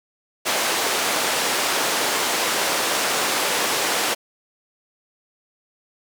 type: band-pass noise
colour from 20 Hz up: pink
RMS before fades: -22 dBFS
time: 0.45-4.15 s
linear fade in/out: 20 ms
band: 460 to 11000 Hz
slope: 12 dB/octave
effects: none